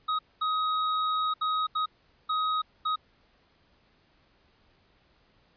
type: tone bursts at uneven times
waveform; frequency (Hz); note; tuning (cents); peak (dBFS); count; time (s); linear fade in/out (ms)
square; 1261; D#6; +23; -26; 6; 0.08-0.19 / 0.41-1.34 / 1.41-1.67 / 1.75-1.86 / 2.29-2.62 / 2.85-2.96; 10
effects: pink hiss -65 dBFS RMS until 5.56 s + resampled to 11025 Hz